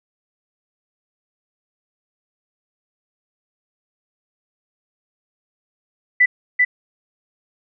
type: tone with echo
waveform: sine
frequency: 1987 Hz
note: B6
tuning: 10 cents sharp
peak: -9 dBFS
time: 6.2-6.26 s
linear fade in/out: 10 ms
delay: 390 ms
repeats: 1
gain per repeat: -2 dB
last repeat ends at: 6.65 s
effects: none